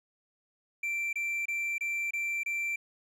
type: tone bursts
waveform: triangle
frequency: 2349 Hz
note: D7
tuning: in tune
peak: -28 dBFS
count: 6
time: 0.83-2.76 s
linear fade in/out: 5 ms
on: 300 ms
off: 26 ms
effects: none